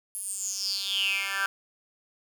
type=tone with high-pass filter sweep; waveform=10% pulse; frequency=196 Hz; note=G3; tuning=in tune; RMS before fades=-30 dBFS; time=0.15-1.46 s; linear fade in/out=0 ms; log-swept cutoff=11000 to 1500 Hz; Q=9; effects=none